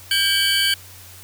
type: tone cluster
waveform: square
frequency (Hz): 1594 / 2292 / 3018 / 3231 / 4536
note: G6 / D7 / F#7 / G#7 / C#8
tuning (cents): +28 / -43 / +34 / -48 / +39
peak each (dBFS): -23 / -28 / -21 / -26 / -23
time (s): 0.11-0.74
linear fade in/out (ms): 2
effects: added 92 Hz sine -45 dBFS peak until 1.23 s + white hiss -43 dBFS RMS until 1.23 s